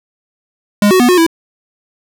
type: tone with pitch steps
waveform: square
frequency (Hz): 205.8 / 371.9 / 245 / 362.2 / 329.8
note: G#3 / F#4 / B3 / F#4 / E4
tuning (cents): -16 / +9 / -14 / -37 / +1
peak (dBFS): -7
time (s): 0.82-1.265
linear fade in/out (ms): 2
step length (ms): 89
effects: none